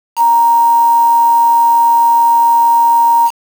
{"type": "tone with quantisation", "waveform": "sine", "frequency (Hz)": 932.3, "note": "A#5", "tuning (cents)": 0, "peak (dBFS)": -6, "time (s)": [0.16, 3.31], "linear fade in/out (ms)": 50, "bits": 4, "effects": []}